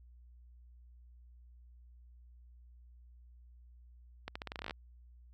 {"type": "accelerating click train", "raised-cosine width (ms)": 0.3, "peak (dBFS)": -24, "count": 13, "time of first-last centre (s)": [4.28, 4.709], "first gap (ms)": 75, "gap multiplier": 0.85, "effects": ["added 60 Hz sine -55 dBFS peak until 5.33 s"]}